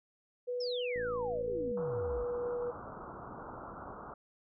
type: tone with pitch glide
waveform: sine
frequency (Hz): 492.1 to 485.6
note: B4 to B4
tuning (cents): -6 to -29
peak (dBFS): -33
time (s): 0.47-2.72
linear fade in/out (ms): 20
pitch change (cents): -23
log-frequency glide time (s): 0.85-2.01
type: exponential sweep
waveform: sine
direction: down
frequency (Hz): 5500 to 50.7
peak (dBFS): -39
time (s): 0.6-2.24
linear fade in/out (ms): 10
type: click train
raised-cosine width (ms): 3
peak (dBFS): -35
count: 43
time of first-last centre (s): 0.96-1.714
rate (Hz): 55.7
type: low-pass noise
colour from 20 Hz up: white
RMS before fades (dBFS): -46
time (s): 1.77-4.14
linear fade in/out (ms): 5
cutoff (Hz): 1400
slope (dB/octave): 96
effects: none